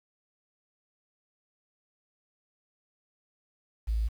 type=tone with quantisation; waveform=sine; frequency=55 Hz; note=A1; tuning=in tune; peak=-25 dBFS; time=3.87-4.09 s; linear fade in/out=20 ms; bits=9; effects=none